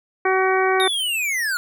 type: harmonic tone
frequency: 377.8 Hz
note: F#4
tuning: 36 cents sharp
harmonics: 1 / 2 / 3 / 4 / 5 / 6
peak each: -19 / -22 / -24 / -25 / -26 / -27 dBFS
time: 0.25-0.88 s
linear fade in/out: 5 ms
type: linear sweep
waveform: square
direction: down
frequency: 3757 to 1396.9 Hz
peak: -21 dBFS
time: 0.8-1.57 s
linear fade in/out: 0 ms
effects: none

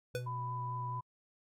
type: tone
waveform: triangle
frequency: 123.47 Hz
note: B2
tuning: in tune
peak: -37 dBFS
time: 0.14-1.01 s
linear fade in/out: 20 ms
type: tone with exponential decay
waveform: square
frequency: 496.1 Hz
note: B4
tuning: 8 cents sharp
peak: -32 dBFS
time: 0.15-0.29 s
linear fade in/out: 0 ms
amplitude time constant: 29 ms
type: tone with vibrato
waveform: sine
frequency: 994 Hz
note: B5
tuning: 11 cents sharp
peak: -38 dBFS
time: 0.26-1.01 s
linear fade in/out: 10 ms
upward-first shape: triangle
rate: 4.6 Hz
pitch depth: 13 cents each way
effects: AAC 48 kbps

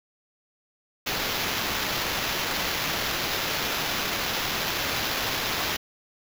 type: noise with sample-and-hold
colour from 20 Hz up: white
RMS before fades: -28 dBFS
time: 1.06-5.77 s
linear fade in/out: 10 ms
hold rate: 8820 Hz
effects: none

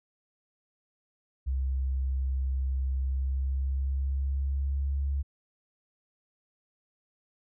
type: tone with pitch glide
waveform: sine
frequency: 66 to 69.52 Hz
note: C2 to C#2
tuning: +16 to +6 cents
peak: -26 dBFS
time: 1.46-5.23 s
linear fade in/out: 20 ms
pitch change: +90 cents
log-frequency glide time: 2.99-5.04 s
effects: none

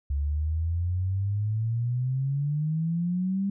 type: exponential sweep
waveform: sine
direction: up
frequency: 69.3 to 200 Hz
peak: -24 dBFS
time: 0.1-3.5 s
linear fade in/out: 5 ms
effects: none

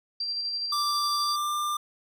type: tone with tremolo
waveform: sine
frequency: 4720 Hz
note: D8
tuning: 8 cents sharp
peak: -27 dBFS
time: 0.2-1.36 s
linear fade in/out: 5 ms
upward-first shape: square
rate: 12 Hz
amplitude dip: 25%
type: tone with pitch glide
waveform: square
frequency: 1174.7 to 1193.2 Hz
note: D6 to D6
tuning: 0 to +27 cents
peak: -27 dBFS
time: 0.72-1.77 s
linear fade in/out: 5 ms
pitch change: +27 cents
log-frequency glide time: 1.2-1.56 s
effects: none

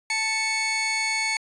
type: tone pair together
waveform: sawtooth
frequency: 880 / 2214 Hz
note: A5 / C#7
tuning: 0 / -3 cents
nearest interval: octave + major third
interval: 1597 cents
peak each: -27 / -20 dBFS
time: 0.1-1.37 s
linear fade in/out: 2 ms
effects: resampled to 22050 Hz

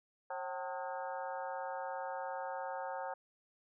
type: harmonic tone with a mistuned harmonic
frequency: 180 Hz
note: F#3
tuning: 47 cents flat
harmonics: 3 / 4 / 5 / 6 / 7 / 8 / 9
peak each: -43 / -43 / -43 / -55 / -50 / -52 / -52 dBFS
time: 0.3-3.14 s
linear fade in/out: 5 ms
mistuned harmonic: 4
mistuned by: +100 cents
effects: none

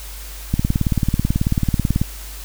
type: click train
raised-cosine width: 5 ms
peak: -4 dBFS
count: 28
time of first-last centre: 0.54-2.015 s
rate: 18.3 Hz
effects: added 50 Hz sine -32 dBFS peak until 2.44 s + white hiss -37 dBFS RMS until 2.44 s

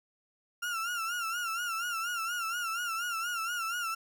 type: tone with vibrato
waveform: 35% pulse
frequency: 1382 Hz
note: F6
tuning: 19 cents flat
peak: -30 dBFS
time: 0.62-3.95 s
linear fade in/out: 10 ms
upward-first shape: sine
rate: 4.2 Hz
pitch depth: 88 cents each way
effects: none

